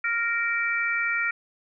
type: harmonic tone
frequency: 465.5 Hz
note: A#4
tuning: 2 cents flat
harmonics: 3 / 4 / 5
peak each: -27 / -28 / -27 dBFS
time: 0.04-1.31 s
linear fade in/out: 5 ms
effects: none